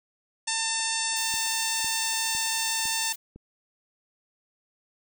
harmonic tone, 897 Hz, A5, 33 cents sharp, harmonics 1 / 2 / 3 / 4 / 5 / 6 / 7 / 8 / 9 / 10, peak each -35 / -35 / -35 / -35 / -35 / -35 / -35 / -35 / -35 / -35 dBFS, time 0.47-3.13 s, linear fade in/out 10 ms
blue noise, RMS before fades -38 dBFS, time 1.16-3.16 s, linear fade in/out 10 ms
click train, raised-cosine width 3 ms, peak -32 dBFS, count 5, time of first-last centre 1.34-3.36 s, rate 1.98 Hz
effects none

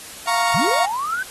35% pulse chord, Bb minor, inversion second, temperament equal, 698.5 / 932.3 / 1108.7 Hz, F5 / Bb5 / Db6, 0 / 0 / 0 cents, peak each -21 dBFS, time 0.27-0.86 s, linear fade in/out 10 ms
sine linear sweep, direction up, 112.8 to 1568 Hz, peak -21 dBFS, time 0.54-1.23 s, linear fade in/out 5 ms
effects white hiss -37 dBFS RMS until 1.3 s + AAC 32 kbps

